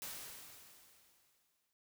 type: noise with exponential decay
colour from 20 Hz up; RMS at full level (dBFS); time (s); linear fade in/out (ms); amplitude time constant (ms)
white; -44; 0.02-1.73; 0; 370
effects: noise-tail reverb RT60 0.3 s tail -21 dB re dry